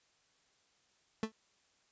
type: tone with exponential decay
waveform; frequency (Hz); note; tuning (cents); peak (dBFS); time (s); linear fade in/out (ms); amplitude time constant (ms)
30% pulse; 220; A3; 0; -27; 1.23-1.32; 2; 19
effects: white hiss -72 dBFS RMS until 1.91 s + resampled to 16000 Hz